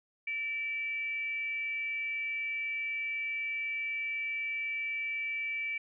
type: tone with frequency modulation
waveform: sine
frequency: 2314 Hz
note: D7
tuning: 26 cents flat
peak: -32 dBFS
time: 0.27-5.78 s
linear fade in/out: 5 ms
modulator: 496 Hz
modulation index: 0.25
effects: none